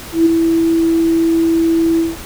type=tone with ADSR envelope; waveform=sine; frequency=329.6 Hz; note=E4; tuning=in tune; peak=-5 dBFS; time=0.12-2.17 s; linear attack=140 ms; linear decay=11 ms; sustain=-5 dB; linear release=180 ms; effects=pink hiss -31 dBFS RMS until 2.25 s